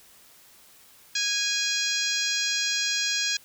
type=harmonic tone with a mistuned harmonic; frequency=825 Hz; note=G#5; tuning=12 cents flat; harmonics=2 / 3 / 4 / 5 / 6 / 7 / 8 / 9; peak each=-32 / -32 / -32 / -31 / -31 / -33 / -32 / -39 dBFS; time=1.15-3.37 s; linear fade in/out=5 ms; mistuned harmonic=7; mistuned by=-43 cents; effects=white hiss -54 dBFS RMS until 3.44 s